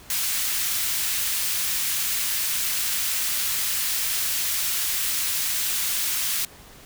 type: high-pass noise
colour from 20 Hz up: white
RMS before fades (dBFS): -25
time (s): 0.1-6.45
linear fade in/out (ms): 2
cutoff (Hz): 1600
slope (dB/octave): 12
effects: pink hiss -47 dBFS RMS until 6.85 s